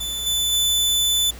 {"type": "tone with level steps", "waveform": "sawtooth", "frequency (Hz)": 3500, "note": "A7", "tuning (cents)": -10, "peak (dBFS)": [-22, -16, -14], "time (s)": [0, 1.31], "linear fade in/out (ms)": 10, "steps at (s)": [0.26, 0.52], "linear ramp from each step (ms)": 10, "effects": ["added 60 Hz sine -37 dBFS peak until 1.39 s", "pink hiss -42 dBFS RMS until 1.39 s"]}